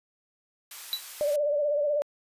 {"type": "high-pass noise", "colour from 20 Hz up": "white", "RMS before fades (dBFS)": -42, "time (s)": [0.71, 1.36], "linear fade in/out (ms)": 2, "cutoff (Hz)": 930, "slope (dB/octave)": 12}
{"type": "tone with exponential decay", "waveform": "square", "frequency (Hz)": 3951, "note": "B7", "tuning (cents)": 0, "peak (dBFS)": -23, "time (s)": [0.93, 1.05], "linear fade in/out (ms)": 0, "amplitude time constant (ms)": 24}
{"type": "tone with vibrato", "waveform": "sine", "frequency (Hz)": 586, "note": "D5", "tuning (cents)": -4, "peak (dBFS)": -23, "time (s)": [1.21, 2.02], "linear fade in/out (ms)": 0, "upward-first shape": "sine", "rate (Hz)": 16, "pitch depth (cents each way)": 55}
{"effects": ["resampled to 32000 Hz"]}